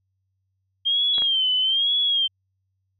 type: tone with vibrato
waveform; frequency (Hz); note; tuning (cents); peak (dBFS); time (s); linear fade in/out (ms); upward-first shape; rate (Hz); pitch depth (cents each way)
sine; 3189; G7; +29; -18; 0.85-2.28; 20; sine; 1.1; 100
type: tone with exponential decay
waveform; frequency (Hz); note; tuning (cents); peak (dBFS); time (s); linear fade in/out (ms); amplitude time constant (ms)
sine; 3909; B7; -19; -27; 1.14-1.31; 2; 35
type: clicks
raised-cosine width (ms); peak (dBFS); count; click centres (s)
0.5; -20; 2; 1.182 / 1.221
effects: added 95 Hz sine -70 dBFS peak until 2.99 s